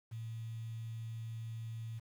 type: tone with quantisation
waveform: sine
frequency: 113.3 Hz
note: A#2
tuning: 49 cents flat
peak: -40 dBFS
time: 0.11-2 s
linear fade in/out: 20 ms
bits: 10
effects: none